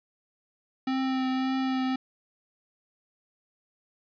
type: tone with vibrato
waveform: square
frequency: 261.6 Hz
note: C4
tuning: in tune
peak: -26 dBFS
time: 0.87-1.96 s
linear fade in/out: 5 ms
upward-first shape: triangle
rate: 1.8 Hz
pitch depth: 17 cents each way
effects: resampled to 11025 Hz + 10-bit